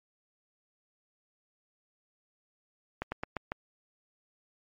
slowing click train, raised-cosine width 0.5 ms, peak -18 dBFS, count 5, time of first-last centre 3.02-3.519 s, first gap 100 ms, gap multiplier 1.15, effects MP3 48 kbps

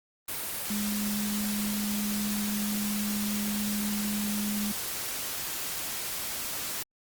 sine tone in noise, 207.7 Hz, G#3, in tune, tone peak -29 dBFS, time 0.7-4.72 s, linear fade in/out 5 ms, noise white, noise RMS -34 dBFS, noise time 0.28-6.83 s, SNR +2 dB, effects Opus 32 kbps

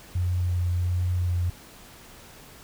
sine tone with vibrato, 89 Hz, F2, 33 cents sharp, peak -22 dBFS, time 0.15-1.5 s, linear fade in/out 5 ms, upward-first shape triangle, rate 1.4 Hz, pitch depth 19 cents each way, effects pink hiss -48 dBFS RMS until 2.63 s

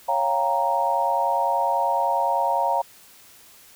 sine chord, G half-diminished seventh, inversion second, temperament equal with one note detuned, 554.4 / 698.5 / 788.5 / 932.3 Hz, Db5 / F5 / G5 / Bb5, 0 / 0 / +10 / 0 cents, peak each -27 / -25 / -27 / -22 dBFS, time 0.08-2.82 s, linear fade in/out 10 ms, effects white hiss -50 dBFS RMS until 3.75 s

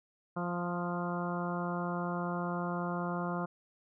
harmonic tone with a mistuned harmonic, 174.9 Hz, F3, 3 cents sharp, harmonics 1 / 2 / 3 / 4 / 5 / 6 / 7 / 8, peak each -35 / -41 / -42 / -41 / -45 / -42 / -43 / -45 dBFS, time 0.36-3.46 s, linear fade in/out 10 ms, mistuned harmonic 7, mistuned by +15 cents, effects none

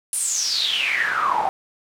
pink noise with band-pass filter sweep, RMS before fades -22 dBFS, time 0.13-1.49 s, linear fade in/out 0 ms, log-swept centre 10000 to 740 Hz, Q 9.5, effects none

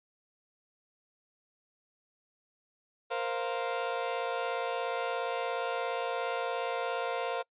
30% pulse chord, Bb suspended second, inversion none, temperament equal, 466.2 / 523.3 / 698.5 Hz, Bb4 / C5 / F5, 0 / 0 / 0 cents, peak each -33 dBFS, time 3.1-7.43 s, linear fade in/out 20 ms, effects noise-tail reverb RT60 0.1 s tail -25 dB re dry + resampled to 8000 Hz

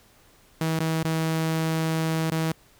sawtooth tone with dropouts, 160.9 Hz, E3, 42 cents flat, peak -19 dBFS, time 0.61-2.52 s, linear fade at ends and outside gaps 2 ms, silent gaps 0.792-0.803 / 1.03-1.048 / 2.303-2.317 s, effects pink hiss -57 dBFS RMS until 2.79 s

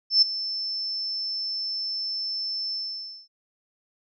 sine tone with ADSR envelope, 5300 Hz, E8, 9 cents sharp, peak -12 dBFS, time 0.1-3.28 s, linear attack 120 ms, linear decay 11 ms, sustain -15 dB, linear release 550 ms, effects none

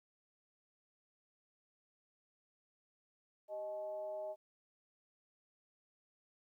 sine tone with frequency modulation, 622.3 Hz, D#5, in tune, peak -39 dBFS, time 3.48-4.36 s, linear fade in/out 50 ms, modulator 233 Hz, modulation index 0.49, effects high-pass 400 Hz 12 dB/octave + 13-bit

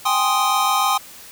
square chord, Ab major seventh, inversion third, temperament equal, 784 / 830.6 / 1046.5 / 1244.5 Hz, G5 / Ab5 / C6 / Eb6, 0 / 0 / 0 / 0 cents, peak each -23 / -25 / -22 / -21 dBFS, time 0.05-0.98 s, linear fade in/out 10 ms, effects white hiss -41 dBFS RMS until 1.31 s

